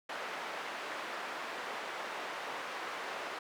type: band-pass noise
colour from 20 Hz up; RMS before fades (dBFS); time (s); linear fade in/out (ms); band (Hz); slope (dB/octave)
white; -41; 0.09-3.39; 5; 420 to 1700; 12
effects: none